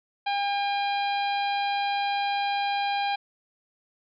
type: harmonic tone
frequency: 805 Hz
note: G5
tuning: 46 cents sharp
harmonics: 1 / 2 / 3 / 4 / 5 / 6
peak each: -25 / -36 / -34 / -37 / -38 / -46 dBFS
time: 0.26-3.16 s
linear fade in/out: 10 ms
effects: none